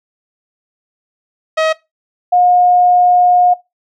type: tone pair in turn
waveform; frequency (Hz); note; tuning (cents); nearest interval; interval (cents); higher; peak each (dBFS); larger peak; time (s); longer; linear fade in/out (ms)
sawtooth / sine; 635 / 717.2; D#5 / F5; +35 / +46; major second; 211; second; -7; neither; 1.57-1.73 / 2.32-3.54; second; 10
effects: noise-tail reverb RT60 0.2 s tail -19 dB re dry + low-pass 4000 Hz 12 dB/octave